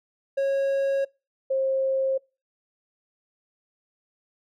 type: tone pair in turn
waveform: triangle / sine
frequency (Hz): 548 / 533.3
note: C#5 / C5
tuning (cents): -20 / +33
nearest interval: unison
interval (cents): 47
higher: first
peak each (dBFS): -19 / -21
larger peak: first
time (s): 0.37-1.05 / 1.5-2.18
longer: neither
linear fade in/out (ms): 10
effects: noise-tail reverb RT60 0.3 s tail -26 dB re dry